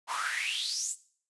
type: noise with high-pass filter sweep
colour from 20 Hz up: pink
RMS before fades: -33 dBFS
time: 0.07-0.96 s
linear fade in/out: 50 ms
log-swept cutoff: 930 to 8500 Hz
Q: 7.9
effects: noise-tail reverb RT60 0.5 s tail -18 dB re dry + resampled to 24000 Hz